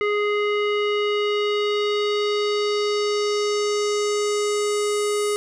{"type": "tone with low-pass filter sweep", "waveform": "square", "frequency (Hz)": 415.3, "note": "G#4", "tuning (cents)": 0, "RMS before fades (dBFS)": -22, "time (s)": [0.01, 5.36], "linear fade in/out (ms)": 0, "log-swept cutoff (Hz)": [2200, 9700], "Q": 2.3, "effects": []}